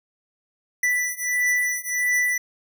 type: beating tone pair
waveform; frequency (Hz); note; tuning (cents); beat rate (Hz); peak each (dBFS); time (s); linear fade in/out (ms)
square; 1975.5 / 1977; B6 / B6; 0 / +1; 1.5; -25 / -24; 0.83-2.38; 5
effects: none